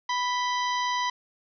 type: harmonic tone with a mistuned harmonic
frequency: 987.8 Hz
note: B5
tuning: in tune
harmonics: 1 / 2 / 3 / 4 / 5 / 6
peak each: -26 / -32 / -36 / -38 / -40 / -42 dBFS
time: 0.09-1.1 s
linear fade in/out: 5 ms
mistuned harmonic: 3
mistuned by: +88 cents
effects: none